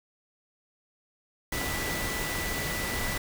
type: tone in noise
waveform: sine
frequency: 1975.5 Hz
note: B6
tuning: in tune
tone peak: -35 dBFS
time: 1.52-3.18 s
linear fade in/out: 5 ms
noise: pink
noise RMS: -32 dBFS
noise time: 1.52-3.18 s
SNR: -6 dB
effects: none